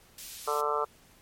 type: high-pass noise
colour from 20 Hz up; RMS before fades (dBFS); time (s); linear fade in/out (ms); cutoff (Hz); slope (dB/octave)
pink; -44; 0.18-0.61; 2; 3700; 12
type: harmonic tone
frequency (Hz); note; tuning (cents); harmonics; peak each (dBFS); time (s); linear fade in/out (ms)
147.8; D3; +11; 3 / 4 / 5 / 6 / 7 / 8 / 9; -32 / -35 / -38 / -36 / -35 / -32 / -33; 0.47-0.85; 10
effects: pink hiss -59 dBFS RMS until 1.21 s + MP3 64 kbps